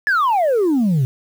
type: exponential sweep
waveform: sine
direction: down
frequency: 1760 to 123.47 Hz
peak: -11 dBFS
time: 0.07-1.05 s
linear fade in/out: 0 ms
effects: tanh soft clip ceiling -12 dBFS + 7-bit